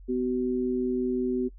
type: tone pair together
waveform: sine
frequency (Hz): 251.3 / 376.8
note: B3 / F#4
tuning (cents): +30 / +32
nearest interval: perfect fifth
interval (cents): 702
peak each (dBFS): -27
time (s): 0.08-1.49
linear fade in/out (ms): 20
effects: noise-tail reverb RT60 0.1 s tail -19 dB re dry + added 45 Hz sine -44 dBFS peak until 1.58 s